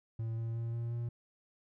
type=tone with pitch steps; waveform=triangle; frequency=113.2 / 114.45 / 115.71 / 116.99 / 118.28 Hz; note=A2 / A#2 / A#2 / A#2 / A#2; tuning=+50 / -31 / -12 / +7 / +26 cents; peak=-32 dBFS; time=0.19-1.09 s; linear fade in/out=5 ms; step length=180 ms; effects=none